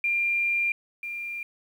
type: tone pair in turn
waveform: sine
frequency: 2390 / 2390 Hz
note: D7 / D7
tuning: +30 / +30 cents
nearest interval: unison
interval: 0 cents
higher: neither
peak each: -22 / -31 dBFS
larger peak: first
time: 0.04-0.72 / 1.03-1.43 s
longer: first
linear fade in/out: 2 ms
effects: 9-bit